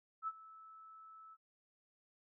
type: tone with ADSR envelope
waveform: sine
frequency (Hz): 1308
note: E6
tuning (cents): -14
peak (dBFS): -35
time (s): 0.22-1.37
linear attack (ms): 54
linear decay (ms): 42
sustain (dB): -19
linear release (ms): 42
effects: none